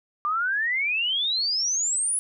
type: exponential sweep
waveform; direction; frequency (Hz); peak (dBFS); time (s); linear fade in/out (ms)
sine; up; 1174.7 to 10330; -22; 0.25-2.19; 0
effects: none